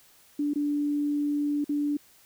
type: tone with dropouts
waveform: sine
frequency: 291.7 Hz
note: D4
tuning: 12 cents flat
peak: -24 dBFS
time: 0.39-1.97 s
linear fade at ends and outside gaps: 5 ms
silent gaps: 0.536-0.557 / 1.644-1.692 s
effects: white hiss -58 dBFS RMS until 2.25 s